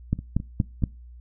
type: two click trains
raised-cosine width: 5 ms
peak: -9 / -21 dBFS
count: 4 / 4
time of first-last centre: 0.13-0.838 / 0.19-0.823 s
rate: 4.24 / 4.74 Hz
effects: noise-tail reverb RT60 0.3 s tail -23 dB re dry + added 60 Hz sine -42 dBFS peak until 1.2 s